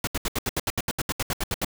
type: noise bursts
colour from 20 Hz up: pink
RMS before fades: -26 dBFS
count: 16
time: 0.04-1.647 s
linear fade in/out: 2 ms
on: 32 ms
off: 73 ms
effects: none